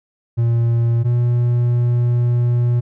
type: tone pair in turn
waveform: triangle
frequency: 117.1 / 120.67 Hz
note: A#2 / B2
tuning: +8 / -40 cents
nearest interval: minor second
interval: 52 cents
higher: second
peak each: -11 / -11 dBFS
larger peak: neither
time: 0.37-1.04 / 1.04-2.81 s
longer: second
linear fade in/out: 20 ms
effects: none